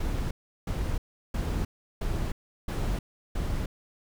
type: noise bursts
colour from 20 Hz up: brown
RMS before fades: -29 dBFS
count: 6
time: 0-3.66 s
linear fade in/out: 5 ms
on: 310 ms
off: 360 ms
effects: none